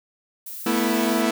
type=noise; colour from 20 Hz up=violet; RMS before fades=-35 dBFS; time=0.46-1.22 s; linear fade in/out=5 ms
type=chord; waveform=sawtooth; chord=A suspended second; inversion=none; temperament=equal with one note detuned; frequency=220 / 244 / 329.6 Hz; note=A3 / B3 / E4; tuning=0 / -21 / 0 cents; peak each=-20 dBFS; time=0.66-1.31 s; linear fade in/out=5 ms
effects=none